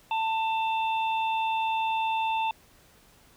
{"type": "harmonic tone", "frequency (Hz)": 890, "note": "A5", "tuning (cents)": 20, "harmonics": [1, 3, 4], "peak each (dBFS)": [-25, -34, -39], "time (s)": [0.11, 2.51], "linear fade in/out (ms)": 2, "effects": ["pink hiss -58 dBFS RMS until 3.36 s"]}